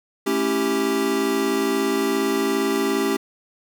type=chord; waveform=square; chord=A dominant seventh; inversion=none; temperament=equal; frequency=220 / 277.2 / 329.6 / 392 Hz; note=A3 / C#4 / E4 / G4; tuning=0 / 0 / 0 / 0 cents; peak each=-29 / -25 / -29 / -23 dBFS; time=0.26-3.17 s; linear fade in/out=10 ms; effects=9-bit